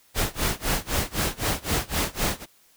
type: noise with tremolo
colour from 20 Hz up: pink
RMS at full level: -23 dBFS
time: 0.14-2.46 s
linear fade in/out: 50 ms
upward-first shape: sine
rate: 3.9 Hz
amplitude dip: 95%
effects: white hiss -59 dBFS RMS until 2.76 s